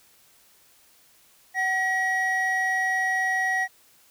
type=tone pair together; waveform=triangle; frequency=754 / 1911.5 Hz; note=F#5 / A#6; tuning=+32 / +43 cents; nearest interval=octave + major third; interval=1611 cents; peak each=-25 / -21 dBFS; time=1.54-3.68 s; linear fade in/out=50 ms; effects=tanh soft clip ceiling -13 dBFS + white hiss -58 dBFS RMS until 4.1 s